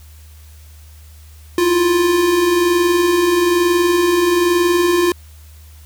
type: tone pair together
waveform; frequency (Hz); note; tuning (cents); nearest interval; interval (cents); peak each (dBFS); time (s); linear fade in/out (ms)
square; 329.6 / 350.7; E4 / F4; 0 / +7; minor second; 107; -23 / -13; 1.58-5.12; 2
effects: added 76 Hz sine -38 dBFS peak until 5.85 s + white hiss -49 dBFS RMS until 5.85 s